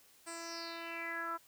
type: tone with low-pass filter sweep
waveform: 10% pulse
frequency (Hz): 334.2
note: E4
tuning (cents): +24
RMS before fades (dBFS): -42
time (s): 0.26-1.38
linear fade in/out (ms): 20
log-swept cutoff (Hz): 8900 to 1200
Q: 5.8
effects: white hiss -64 dBFS RMS until 1.47 s